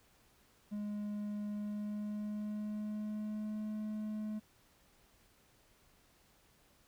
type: tone with pitch glide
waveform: triangle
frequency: 207.7 to 213.7 Hz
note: G#3 to G#3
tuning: 0 to +50 cents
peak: -35 dBFS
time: 0.71-4.4 s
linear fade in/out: 20 ms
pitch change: +50 cents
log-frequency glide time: 1.51-3.67 s
effects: pink hiss -68 dBFS RMS until 6.87 s